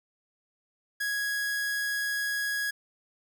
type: tone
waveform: 45% pulse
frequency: 1661.2 Hz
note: G#6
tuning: in tune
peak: -28 dBFS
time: 1-2.71 s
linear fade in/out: 10 ms
effects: none